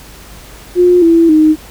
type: tone with pitch steps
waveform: sine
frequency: 356.5 / 332.6 / 310.4 Hz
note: F4 / E4 / D#4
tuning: +36 / +16 / -4 cents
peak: -4 dBFS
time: 0.75-1.56 s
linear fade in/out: 50 ms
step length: 270 ms
effects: added 50 Hz sine -37 dBFS peak until 1.7 s + pink hiss -36 dBFS RMS until 1.7 s